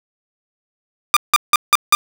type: tone bursts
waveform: sawtooth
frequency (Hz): 1202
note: D6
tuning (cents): +40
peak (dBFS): -4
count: 5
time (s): 1.14-1.95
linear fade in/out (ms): 0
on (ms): 26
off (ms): 170
effects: none